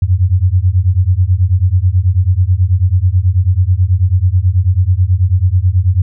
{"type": "beating tone pair", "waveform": "sine", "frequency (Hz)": [87.31, 96.51], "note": ["F2", "G2"], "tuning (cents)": [0, -27], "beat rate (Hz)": 9.2, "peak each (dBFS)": -11, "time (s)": [0.02, 6.02], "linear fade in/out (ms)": 5, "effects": []}